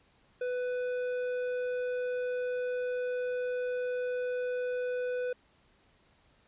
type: tone with tanh clipping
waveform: sine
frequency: 497.3 Hz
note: B4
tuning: 12 cents sharp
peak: -32 dBFS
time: 0.41-5.33 s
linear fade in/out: 5 ms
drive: 10 dB
effects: pink hiss -66 dBFS RMS until 6.47 s + resampled to 8000 Hz